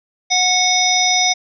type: harmonic tone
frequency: 733 Hz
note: F#5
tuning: 16 cents flat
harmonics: 1 / 3 / 5 / 7 / 8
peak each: -19 / -19 / -19 / -19 / -19 dBFS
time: 0.3-1.34 s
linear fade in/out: 20 ms
effects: none